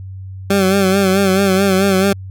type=tone with vibrato; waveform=20% pulse; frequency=193.1 Hz; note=G3; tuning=26 cents flat; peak=-6 dBFS; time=0.5-2.13 s; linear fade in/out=5 ms; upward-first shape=sine; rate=4.6 Hz; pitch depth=60 cents each way; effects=added 95 Hz sine -27 dBFS peak until 2.3 s